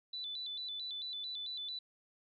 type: tone with vibrato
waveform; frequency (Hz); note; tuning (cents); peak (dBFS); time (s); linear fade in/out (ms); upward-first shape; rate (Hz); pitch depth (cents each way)
sine; 3729; A#7; 0; -39; 0.13-1.79; 5; square; 4.5; 110
effects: none